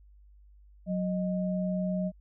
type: tone pair together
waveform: sine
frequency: 184.33 / 620 Hz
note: F#3 / D#5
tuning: -6 / -6 cents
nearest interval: octave + major sixth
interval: 2100 cents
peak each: -28 / -34 dBFS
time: 0.86-2.12 s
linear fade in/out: 50 ms
effects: added 50 Hz sine -53 dBFS peak until 2.2 s